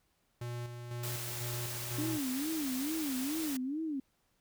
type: tone with tremolo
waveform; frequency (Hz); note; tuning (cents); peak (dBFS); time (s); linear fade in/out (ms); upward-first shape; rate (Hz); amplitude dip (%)
square; 120.3; B2; -45; -38; 0.41-2.18; 5; square; 2; 45
type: noise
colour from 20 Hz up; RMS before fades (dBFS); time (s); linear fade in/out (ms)
white; -41; 1.03-3.57; 5
type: tone with vibrato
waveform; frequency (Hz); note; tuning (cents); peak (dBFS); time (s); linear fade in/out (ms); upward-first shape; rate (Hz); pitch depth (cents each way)
sine; 286.5; D4; -43; -33; 1.98-4; 5; sine; 2.3; 210
effects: pink hiss -75 dBFS RMS until 4.4 s